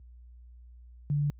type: tone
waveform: sine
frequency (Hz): 145.5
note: D3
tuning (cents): -16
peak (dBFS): -24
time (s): 1.1-1.3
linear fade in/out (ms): 0
effects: added 60 Hz sine -42 dBFS peak until 1.39 s + high-pass 80 Hz 12 dB/octave